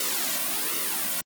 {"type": "noise with flanger", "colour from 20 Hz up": "white", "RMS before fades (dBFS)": -27, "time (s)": [0, 1.21], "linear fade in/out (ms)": 2, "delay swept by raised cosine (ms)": [1.2, 2.4], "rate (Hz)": 1.3, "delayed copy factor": -0.85, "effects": ["high-pass 200 Hz 12 dB/octave", "Opus 48 kbps"]}